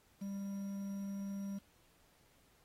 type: tone with quantisation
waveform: triangle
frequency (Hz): 198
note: G3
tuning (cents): +18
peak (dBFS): -37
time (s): 0.21-1.59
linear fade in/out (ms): 10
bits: 10
effects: pink hiss -70 dBFS RMS until 2.64 s + AAC 48 kbps